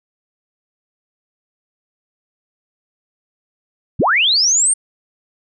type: linear sweep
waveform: sine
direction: up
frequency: 49.82 to 8970 Hz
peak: -11 dBFS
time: 3.99-4.74 s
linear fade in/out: 10 ms
effects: none